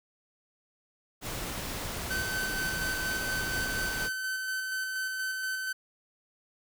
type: noise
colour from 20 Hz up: pink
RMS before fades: -36 dBFS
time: 1.21-4.1 s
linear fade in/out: 50 ms
type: tone with tremolo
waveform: 45% pulse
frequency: 1529 Hz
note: G6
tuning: 44 cents flat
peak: -30 dBFS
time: 2.1-5.73 s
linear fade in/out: 10 ms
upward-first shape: square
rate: 4.2 Hz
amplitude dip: 25%
effects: none